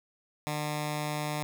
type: tone with notch filter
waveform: 10% pulse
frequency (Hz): 150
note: D3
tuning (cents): +37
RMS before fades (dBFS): -33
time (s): 0.47-1.43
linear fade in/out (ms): 0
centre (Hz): 390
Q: 1.2
effects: none